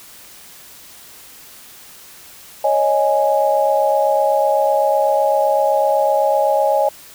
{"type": "chord", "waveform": "sine", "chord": "C# suspended second", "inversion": "none", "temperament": "equal", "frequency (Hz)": [554.4, 622.3, 830.6], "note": ["C#5", "D#5", "G#5"], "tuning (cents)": [0, 0, 0], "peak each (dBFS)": -17, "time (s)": [2.64, 6.89], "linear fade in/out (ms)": 5, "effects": ["white hiss -41 dBFS RMS until 7.14 s"]}